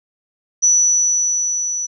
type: tone with level ramp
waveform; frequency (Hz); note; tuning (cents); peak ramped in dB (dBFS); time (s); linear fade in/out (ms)
sine; 5930; F#8; +3; -9 to -20; 0.62-1.87; 20
effects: none